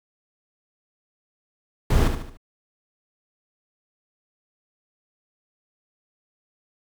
brown noise with echo, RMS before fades -17 dBFS, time 1.9-2.08 s, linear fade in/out 5 ms, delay 73 ms, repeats 4, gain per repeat -7 dB, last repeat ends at 2.372 s, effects none

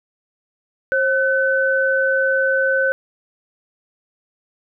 sine tone pair together, 534.9 / 1513 Hz, C5 / F#6, +38 / +38 cents, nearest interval octave + tritone, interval 1800 cents, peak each -18 / -17 dBFS, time 0.92-2.92 s, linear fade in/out 0 ms, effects none

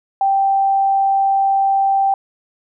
sine tone, 783 Hz, G5, 2 cents flat, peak -12 dBFS, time 0.21-2.14 s, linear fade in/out 2 ms, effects none

